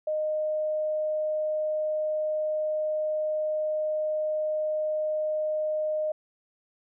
sine tone, 616 Hz, D#5, 17 cents flat, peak -25 dBFS, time 0.07-6.12 s, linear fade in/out 5 ms, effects none

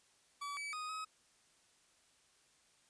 40% pulse tone with pitch steps, 1146 / 2293 / 1245 / 1272 Hz, D6 / D7 / D#6 / D#6, -43 / -42 / +1 / +38 cents, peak -40 dBFS, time 0.41-1.05 s, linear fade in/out 10 ms, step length 160 ms, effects white hiss -70 dBFS RMS until 2.89 s + resampled to 22050 Hz

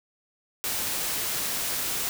white noise, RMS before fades -29 dBFS, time 0.64-2.09 s, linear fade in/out 0 ms, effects none

